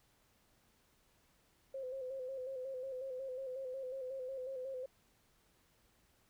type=tone with vibrato; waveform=sine; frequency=522 Hz; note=C5; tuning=4 cents flat; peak=-40 dBFS; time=1.74-4.86 s; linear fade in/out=5 ms; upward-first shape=square; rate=5.5 Hz; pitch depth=47 cents each way; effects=pink hiss -72 dBFS RMS until 6.29 s